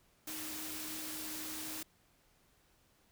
sine tone in noise, 311.1 Hz, D#4, in tune, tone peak -48 dBFS, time 0.27-1.83 s, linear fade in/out 5 ms, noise white, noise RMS -43 dBFS, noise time 0.27-1.83 s, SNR -8 dB, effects pink hiss -70 dBFS RMS until 3.11 s

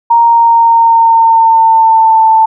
sine tone with pitch glide, 932.3 to 886.6 Hz, A#5 to A5, 0 to +13 cents, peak -3 dBFS, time 0.1-2.46 s, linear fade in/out 10 ms, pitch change -87 cents, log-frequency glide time 0.24-2.28 s, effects none

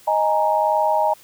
sine chord, D# suspended fourth, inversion none, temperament equal, 622.3 / 830.6 / 932.3 Hz, D#5 / G#5 / A#5, 0 / 0 / 0 cents, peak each -20 dBFS, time 0.07-1.14 s, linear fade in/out 10 ms, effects white hiss -49 dBFS RMS until 1.23 s

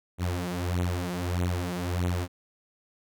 sawtooth beating tone pair, 88 / 89.6 Hz, F2 / F2, +14 / +45 cents, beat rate 1.6 Hz, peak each -26 dBFS, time 0.18-2.28 s, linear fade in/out 50 ms, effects none

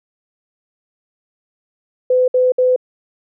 sine tone bursts, 506 Hz, B4, 42 cents sharp, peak -10 dBFS, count 3, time 2.1-2.762 s, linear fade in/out 5 ms, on 180 ms, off 61 ms, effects none

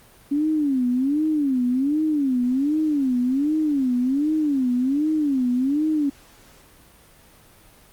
sine tone with vibrato, 277.2 Hz, C#4, in tune, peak -18 dBFS, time 0.31-6.1 s, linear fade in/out 10 ms, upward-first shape sine, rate 1.3 Hz, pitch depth 210 cents each way, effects pink hiss -51 dBFS RMS until 7.92 s + Opus 32 kbps

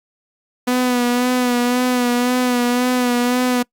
sawtooth tone with vibrato, 246.9 Hz, B3, in tune, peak -11 dBFS, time 0.67-3.63 s, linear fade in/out 10 ms, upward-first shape sine, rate 1.9 Hz, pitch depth 33 cents each way, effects noise-tail reverb RT60 0.1 s tail -25 dB re dry + Opus 48 kbps

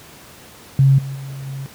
sine tone with level steps, 135.9 Hz, C#3, 34 cents flat, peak -8 / -24 / -27 / -25 dBFS, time 0.79-1.66 s, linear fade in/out 0 ms, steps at 0.98 / 1.15 / 1.46 s, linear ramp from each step 5 ms, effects pink hiss -42 dBFS RMS until 1.74 s + high-pass 80 Hz 12 dB/octave

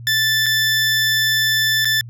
20% pulse tone with dropouts, 1760 Hz, A6, in tune, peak -10 dBFS, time 0.07-2.01 s, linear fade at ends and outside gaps 1 ms, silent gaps 0.46-0.464 / 1.847-1.854 s, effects added 118 Hz sine -32 dBFS peak until 2.09 s

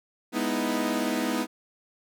sawtooth chord, E major seventh, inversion first, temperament equal, 207.7 / 246.9 / 311.1 / 329.6 Hz, G#3 / B3 / D#4 / E4, 0 / 0 / 0 / 0 cents, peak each -29 / -25 / -26 / -30 dBFS, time 0.32-1.47 s, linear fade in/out 50 ms, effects none

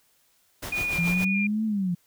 pink noise with tremolo, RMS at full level -33 dBFS, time 0.62-1.25 s, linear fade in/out 10 ms, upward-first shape sine, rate 6.9 Hz, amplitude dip 65%
sine tone with vibrato, 2426 Hz, D#7, 44 cents flat, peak -25 dBFS, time 0.72-1.47 s, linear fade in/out 5 ms, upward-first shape square, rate 2.4 Hz, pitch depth 17 cents each way
sine linear two-way sweep, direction up then down, 165.2 to 221.9 to 169.9 Hz, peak -23 dBFS, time 0.98-1.95 s, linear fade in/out 10 ms, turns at 1.65 s
effects white hiss -65 dBFS RMS until 2.06 s

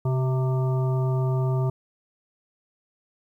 harmonic tone with a mistuned harmonic, 130.81 Hz, C3, in tune, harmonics 1 / 3 / 5 / 7 / 9, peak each -21 / -31 / -35 / -38 / -40 dBFS, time 0.05-1.7 s, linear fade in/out 5 ms, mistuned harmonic 3, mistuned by -36 cents, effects 10-bit

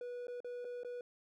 triangle tone with dropouts, 488.3 Hz, B4, 20 cents flat, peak -39 dBFS, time 0.01-1.01 s, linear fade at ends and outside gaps 2 ms, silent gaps 0.27-0.281 / 0.404-0.445 / 0.646-0.65 / 0.834-0.847 s, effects none

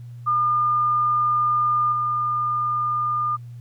sine tone with level steps, 1209 Hz, D6, 50 cents sharp, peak -17 / -20 dBFS, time 0.26-3.37 s, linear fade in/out 20 ms, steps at 1.92 s, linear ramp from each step 5 ms, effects added 120 Hz sine -35 dBFS peak until 3.6 s + pink hiss -62 dBFS RMS until 3.6 s

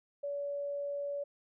sine tone, 570 Hz, C#5, 48 cents sharp, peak -34 dBFS, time 0.23-1.24 s, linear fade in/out 10 ms, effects none

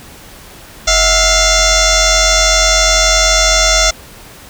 sine tone with frequency modulation, 2794 Hz, F7, in tune, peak -6 dBFS, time 0.87-3.91 s, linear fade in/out 10 ms, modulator 687 Hz, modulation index 5.9, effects tanh soft clip ceiling -4 dBFS + pink hiss -36 dBFS RMS until 4.49 s

